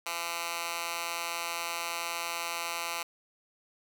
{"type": "tone with high-pass filter", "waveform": "10% pulse", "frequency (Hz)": 169.5, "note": "E3", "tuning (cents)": 49, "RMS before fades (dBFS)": -35, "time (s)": [0.06, 3.03], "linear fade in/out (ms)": 5, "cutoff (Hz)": 1300, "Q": 0.81, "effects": []}